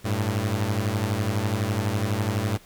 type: beating tone pair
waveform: sawtooth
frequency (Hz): 98.5 / 110.5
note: G2 / A2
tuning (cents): +9 / +8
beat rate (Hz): 12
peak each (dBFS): -22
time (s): 0.04-2.58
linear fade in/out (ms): 20
effects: pink hiss -52 dBFS RMS until 2.65 s